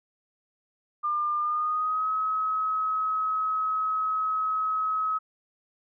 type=tone with pitch glide; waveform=sine; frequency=1200 to 1278.7 Hz; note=D6 to D#6; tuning=+37 to +47 cents; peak=-24 dBFS; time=1.03-5.19 s; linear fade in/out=20 ms; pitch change=+110 cents; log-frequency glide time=1.39-2.09 s; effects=none